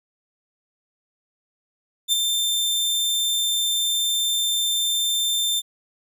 sawtooth tone with ADSR envelope, 3579 Hz, A7, 29 cents sharp, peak -12 dBFS, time 2.08-5.62 s, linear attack 46 ms, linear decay 13 ms, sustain -5 dB, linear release 37 ms, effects none

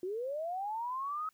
sine linear sweep, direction up, 349.2 to 1287 Hz, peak -34 dBFS, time 0.03-1.29 s, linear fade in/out 2 ms, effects white hiss -72 dBFS RMS until 1.33 s

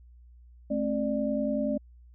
sine tone cluster, 218.3 / 268.8 / 593 Hz, A3 / C4 / D5, -13 / +47 / +17 cents, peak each -30 dBFS, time 0.7-1.78 s, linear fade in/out 10 ms, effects added 60 Hz sine -50 dBFS peak until 2.14 s

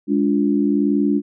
sine chord, D diminished, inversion second, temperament equal with one note detuned, 207.7 / 288 / 349.2 Hz, Ab3 / D4 / F4, 0 / -34 / 0 cents, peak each -19 / -17 / -23 dBFS, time 0.07-1.22 s, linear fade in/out 50 ms, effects none

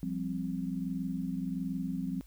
sine chord, F suspended second, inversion none, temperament equal, 174.61 / 196 / 261.6 Hz, F3 / G3 / C4, 0 / 0 / 0 cents, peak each -36 / -37 / -36 dBFS, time 0.03-2.21 s, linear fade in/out 0 ms, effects added 50 Hz sine -52 dBFS peak until 2.26 s + white hiss -65 dBFS RMS until 2.26 s

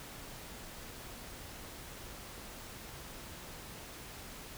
silence, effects pink hiss -48 dBFS RMS until 4.57 s

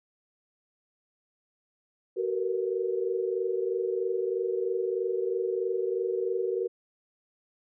sine tone cluster, 376.8 / 455.5 / 478.6 Hz, F#4 / A#4 / A#4, +32 / -40 / +46 cents, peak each -29 / -32 / -32 dBFS, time 2.16-6.68 s, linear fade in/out 20 ms, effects none

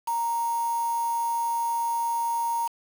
sine tone with quantisation, 932.3 Hz, A#5, in tune, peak -24 dBFS, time 0.07-2.68 s, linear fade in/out 10 ms, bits 6, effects none

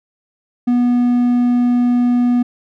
triangle tone, 243.9 Hz, B3, 21 cents flat, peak -9 dBFS, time 0.67-2.43 s, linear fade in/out 10 ms, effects none

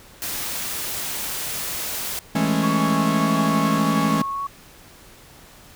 white noise, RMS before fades -28 dBFS, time 0.22-2.19 s, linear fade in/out 0 ms
45% pulse chord, A major seventh, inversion second, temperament equal with one note detuned, 164.81 / 207.7 / 220 / 275.3 Hz, E3 / G#3 / A3 / C#4, 0 / 0 / 0 / -12 cents, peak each -24 dBFS, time 2.35-4.22 s, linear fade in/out 5 ms
sine tone with vibrato, 1110 Hz, C#6, 2 cents sharp, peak -24 dBFS, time 2.63-4.47 s, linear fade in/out 5 ms, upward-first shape sine, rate 1.7 Hz, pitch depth 18 cents each way
effects pink hiss -47 dBFS RMS until 5.75 s

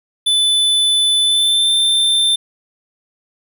square tone with pitch glide, 3500 to 3567 Hz, A7 to A7, -10 to +23 cents, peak -12 dBFS, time 0.26-2.36 s, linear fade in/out 10 ms, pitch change +33 cents, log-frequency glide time 1.21-1.72 s, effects none

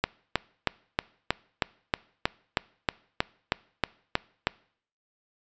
click train, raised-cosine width 0.3 ms, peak -6 dBFS, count 15, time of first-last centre 0.04-4.47 s, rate 3.16 Hz, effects noise-tail reverb RT60 0.6 s tail -23 dB re dry + resampled to 16000 Hz

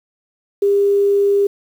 sine tone, 401.7 Hz, G4, 42 cents sharp, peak -11 dBFS, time 0.62-1.47 s, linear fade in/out 5 ms, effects 7-bit

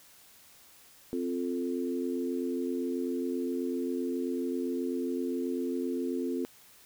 sine chord, F major, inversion second, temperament equal, 261.6 / 349.2 / 440 Hz, C4 / F4 / A4, 0 / 0 / 0 cents, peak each -32 / -34 / -37 dBFS, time 1.13-6.45 s, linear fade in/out 0 ms, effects white hiss -57 dBFS RMS until 6.85 s

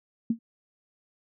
sine tone with exponential decay, 229.1 Hz, A#3, 30 cents flat, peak -18 dBFS, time 0.3-0.39 s, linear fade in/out 5 ms, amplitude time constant 19 ms, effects none

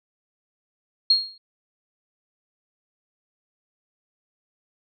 sine tone with exponential decay, 4265 Hz, C8, 32 cents sharp, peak -11 dBFS, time 1.1-1.38 s, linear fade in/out 5 ms, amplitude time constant 60 ms, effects none

